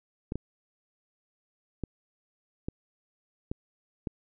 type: clicks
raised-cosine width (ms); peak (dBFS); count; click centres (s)
3; -19; 6; 0.321 / 0.356 / 1.837 / 2.685 / 3.515 / 4.072
effects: none